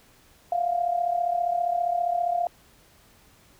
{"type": "tone with amplitude modulation", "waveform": "sine", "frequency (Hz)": 698.5, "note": "F5", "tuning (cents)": 0, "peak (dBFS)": -19, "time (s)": [0.52, 2.47], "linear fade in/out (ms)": 2, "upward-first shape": "sine", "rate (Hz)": 35, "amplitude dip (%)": 70, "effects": ["pink hiss -57 dBFS RMS until 3.59 s"]}